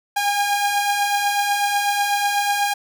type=beating tone pair; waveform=sawtooth; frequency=806 / 814.1 Hz; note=G5 / G#5; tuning=+48 / -35 cents; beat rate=8.1 Hz; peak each=-22 / -15 dBFS; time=0.16-2.74 s; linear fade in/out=10 ms; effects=none